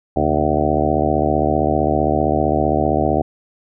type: harmonic tone with a mistuned harmonic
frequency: 75.4 Hz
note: D2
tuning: 46 cents sharp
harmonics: 1 / 2 / 3 / 4 / 5 / 6 / 7 / 8 / 9 / 10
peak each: -24 / -25 / -24 / -22 / -23 / -26 / -27 / -23 / -22 / -22 dBFS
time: 0.16-3.22 s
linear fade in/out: 5 ms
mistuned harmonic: 2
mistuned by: -110 cents
effects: none